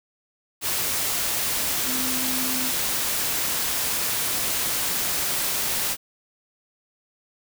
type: tone in noise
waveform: sine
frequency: 256.5 Hz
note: C4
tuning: 34 cents flat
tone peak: -31 dBFS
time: 1.84-2.72 s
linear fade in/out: 50 ms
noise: white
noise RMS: -25 dBFS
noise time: 0.61-5.97 s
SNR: -9 dB
effects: none